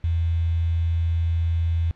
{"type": "tone with quantisation", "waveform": "sine", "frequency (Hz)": 83.4, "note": "E2", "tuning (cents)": 21, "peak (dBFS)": -19, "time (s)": [0.04, 1.91], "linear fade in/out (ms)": 0, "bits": 7, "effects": ["pink hiss -60 dBFS RMS until 1.95 s", "low-pass 3000 Hz 12 dB/octave"]}